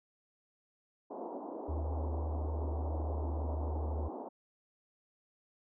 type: band-pass noise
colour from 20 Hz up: pink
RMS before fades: -43 dBFS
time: 1.1-4.29 s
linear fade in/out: 10 ms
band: 240 to 960 Hz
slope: 48 dB/octave
type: tone with pitch glide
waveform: sine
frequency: 76.8 to 76.01 Hz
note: D#2 to D#2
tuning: -22 to -40 cents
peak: -33 dBFS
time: 1.68-4.09 s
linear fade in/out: 20 ms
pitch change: -18 cents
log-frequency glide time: 2.3-3.5 s
effects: none